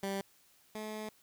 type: tone pair in turn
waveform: 15% pulse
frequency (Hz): 196 / 215.1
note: G3 / A3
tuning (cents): 0 / -39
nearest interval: major second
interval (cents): 161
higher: second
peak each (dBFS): -28 / -33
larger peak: first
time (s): 0.03-0.21 / 0.75-1.09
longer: second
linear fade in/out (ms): 2
effects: white hiss -66 dBFS RMS until 1.22 s